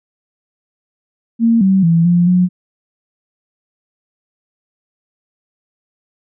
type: tone with pitch steps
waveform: sine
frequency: 229.9 / 191.5 / 166.6 / 174.4 / 180.4 Hz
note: A#3 / G3 / E3 / F3 / F#3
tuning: -24 / -40 / +19 / -2 / -44 cents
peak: -8 dBFS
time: 1.39-2.49 s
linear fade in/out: 50 ms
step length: 220 ms
effects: none